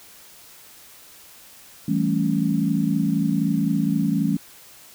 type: chord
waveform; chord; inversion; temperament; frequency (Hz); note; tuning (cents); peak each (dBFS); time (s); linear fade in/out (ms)
sine; A dominant seventh; second; equal; 164.81 / 196 / 220 / 277.2; E3 / G3 / A3 / C#4; 0 / 0 / 0 / 0; -24; 1.88-4.37; 5
effects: white hiss -47 dBFS RMS until 4.94 s